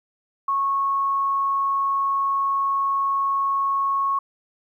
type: tone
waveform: sine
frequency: 1100 Hz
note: C#6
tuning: 14 cents flat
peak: -19 dBFS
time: 0.48-4.19 s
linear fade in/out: 5 ms
effects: 10-bit